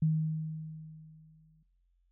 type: tone with exponential decay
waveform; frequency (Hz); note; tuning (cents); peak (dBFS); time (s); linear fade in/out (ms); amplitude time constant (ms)
sine; 157.2; D#3; +18; -23; 0.02-1.63; 5; 350
effects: noise-tail reverb RT60 0.6 s tail -19 dB re dry + added 44 Hz sine -68 dBFS peak until 2.11 s